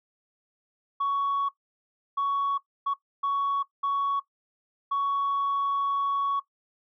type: tone bursts at uneven times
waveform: sine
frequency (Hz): 1117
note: C#6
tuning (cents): +13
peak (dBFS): -22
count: 6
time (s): 1-1.49 / 2.17-2.58 / 2.86-2.94 / 3.23-3.63 / 3.83-4.2 / 4.91-6.4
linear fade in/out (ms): 10
effects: noise-tail reverb RT60 0.1 s tail -17 dB re dry + tanh soft clip ceiling -21 dBFS